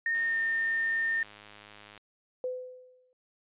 sine tone with pitch glide, 1835 to 1816 Hz, A#6 to A#6, -28 to -46 cents, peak -26 dBFS, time 0.06-1.23 s, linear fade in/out 2 ms, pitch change -18 cents, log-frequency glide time 0.26-0.37 s
click train, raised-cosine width 0.2 ms, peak -31 dBFS, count 191, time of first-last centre 0.15-1.977 s, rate 104 Hz
sine tone with exponential decay, 506 Hz, B4, 42 cents sharp, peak -28 dBFS, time 2.44-3.13 s, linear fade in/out 1 ms, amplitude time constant 150 ms
effects resampled to 8000 Hz

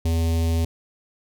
square tone with notch filter, 82.41 Hz, E2, in tune, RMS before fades -21 dBFS, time 0.05-0.65 s, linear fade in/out 5 ms, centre 1400 Hz, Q 0.64, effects none

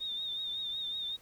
sine tone with vibrato, 3657 Hz, A#7, 34 cents flat, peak -34 dBFS, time 0-1.17 s, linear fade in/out 20 ms, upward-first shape triangle, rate 5.4 Hz, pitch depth 64 cents each way, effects pink hiss -61 dBFS RMS until 1.21 s

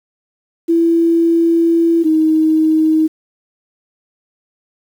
sine tone pair in turn, 333.8 / 315.1 Hz, E4 / D#4, +22 / +22 cents, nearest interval minor second, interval 100 cents, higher first, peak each -9 / -9 dBFS, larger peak neither, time 0.68-2.04 / 2.04-3.08 s, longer first, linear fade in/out 20 ms, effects 7-bit

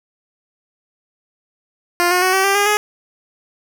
10% pulse tone with pitch steps, 350 / 360.7 / 371.7 / 383 / 394.7 / 406.7 / 419.1 Hz, F4 / F#4 / F#4 / G4 / G4 / G#4 / G#4, +4 / -44 / +8 / -40 / +12 / -36 / +16 cents, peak -5 dBFS, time 2-2.77 s, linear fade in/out 0 ms, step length 110 ms, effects none

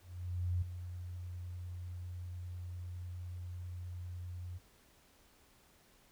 sine tone with ADSR envelope, 89 Hz, F2, 33 cents sharp, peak -30 dBFS, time 0.02-4.59 s, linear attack 600 ms, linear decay 6 ms, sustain -11 dB, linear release 24 ms, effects pink hiss -66 dBFS RMS until 6.11 s

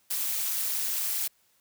blue noise with amplitude modulation, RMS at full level -26 dBFS, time 0.1-1.28 s, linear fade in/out 10 ms, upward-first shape sine, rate 211 Hz, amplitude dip 80%, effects white hiss -67 dBFS RMS until 1.6 s

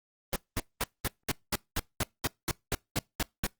pink noise bursts, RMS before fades -29 dBFS, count 14, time 0.33-3.466 s, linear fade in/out 0 ms, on 29 ms, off 210 ms, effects noise-tail reverb RT60 0.2 s tail -25 dB re dry + Opus 24 kbps

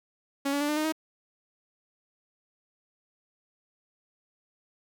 sawtooth tone with pitch steps, 278.1 / 285.3 / 292.6 / 300.1 / 307.9 / 315.8 Hz, C#4 / C#4 / D4 / D4 / D#4 / D#4, +6 / +50 / -6 / +38 / -18 / +26 cents, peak -22 dBFS, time 0.45-0.924 s, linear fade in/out 10 ms, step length 79 ms, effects none

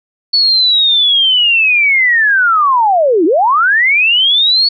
sine linear two-way sweep, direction down then up, 4455 to 299 to 4455 Hz, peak -7 dBFS, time 0.33-4.69 s, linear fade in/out 10 ms, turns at 3.25 s, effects none

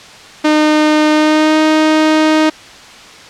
sawtooth tone with pitch glide, 305.4 to 311.5 Hz, D#4 to D#4, -32 to +2 cents, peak -4 dBFS, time 0.44-2.5 s, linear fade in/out 10 ms, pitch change +34 cents, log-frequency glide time 1.12-1.58 s, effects white hiss -35 dBFS RMS until 3.29 s + low-pass 5000 Hz 12 dB/octave

